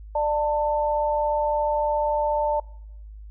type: tone pair together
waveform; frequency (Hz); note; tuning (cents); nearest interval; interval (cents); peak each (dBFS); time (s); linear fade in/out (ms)
sine; 595 / 891.5; D5 / A5; +22 / +22; perfect fifth; 700; -23 / -23; 0.15-2.6; 5
effects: noise-tail reverb RT60 0.8 s tail -22 dB re dry + added 52 Hz sine -38 dBFS peak until 3.3 s